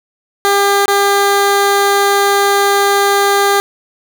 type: tone with dropouts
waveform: 15% pulse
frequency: 400.7 Hz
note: G4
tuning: 38 cents sharp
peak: -3 dBFS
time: 0.45-3.6 s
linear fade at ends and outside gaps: 0 ms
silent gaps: 0.857-0.88 s
effects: none